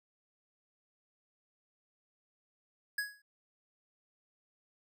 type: tone with exponential decay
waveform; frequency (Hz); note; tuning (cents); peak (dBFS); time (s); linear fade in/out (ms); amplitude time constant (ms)
square; 1669; G#6; +8; -30; 2.98-3.22; 5; 52
effects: none